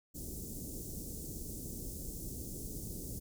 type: band-stop noise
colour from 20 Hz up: pink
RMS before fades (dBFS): -43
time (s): 0.14-3.2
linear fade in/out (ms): 20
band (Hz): 410 to 6600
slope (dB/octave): 24
effects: none